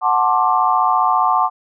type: chord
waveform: sine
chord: D dominant seventh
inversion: first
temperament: equal with one note detuned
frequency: 740 / 880 / 1059.9 / 1174.7 Hz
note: F#5 / A5 / C6 / D6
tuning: 0 / 0 / +22 / 0 cents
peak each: -18 dBFS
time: 0.01-1.5 s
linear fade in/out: 50 ms
effects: none